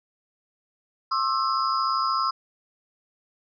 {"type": "tone cluster", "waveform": "sine", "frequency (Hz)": [1070, 1183, 1320, 4960], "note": ["C6", "D6", "E6", "D#8"], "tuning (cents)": [38, 12, 2, -6], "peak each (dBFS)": [-25, -32, -25, -32], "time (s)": [1.11, 2.31], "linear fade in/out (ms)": 10, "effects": []}